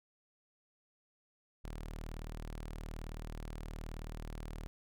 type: tone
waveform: sawtooth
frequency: 38.89 Hz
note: D#1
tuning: in tune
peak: -38 dBFS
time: 1.64-4.67 s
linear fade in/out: 0 ms
effects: none